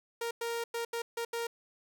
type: tone bursts at uneven times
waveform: sawtooth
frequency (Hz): 466.2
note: A#4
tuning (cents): 0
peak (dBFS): -29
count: 6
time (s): 0.21-0.31 / 0.41-0.64 / 0.74-0.85 / 0.93-1.02 / 1.17-1.25 / 1.33-1.47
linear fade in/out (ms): 5
effects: none